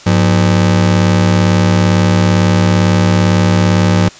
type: ring-modulated tone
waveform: 40% pulse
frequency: 140 Hz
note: C#3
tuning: 18 cents sharp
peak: -4 dBFS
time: 0.06-4.09 s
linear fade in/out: 10 ms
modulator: 38.9 Hz
effects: white hiss -36 dBFS RMS until 4.19 s + resampled to 16000 Hz